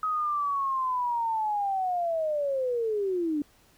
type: linear sweep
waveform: sine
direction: down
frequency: 1272 to 285.6 Hz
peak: -25 dBFS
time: 0.03-3.42 s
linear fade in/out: 2 ms
effects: pink hiss -61 dBFS RMS until 3.77 s